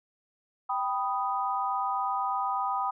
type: chord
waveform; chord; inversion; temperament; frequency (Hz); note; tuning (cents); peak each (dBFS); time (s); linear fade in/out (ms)
sine; G augmented; none; equal; 784 / 987.8 / 1244.5; G5 / B5 / D#6; 0 / 0 / 0; -31; 0.69-2.91; 10
effects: none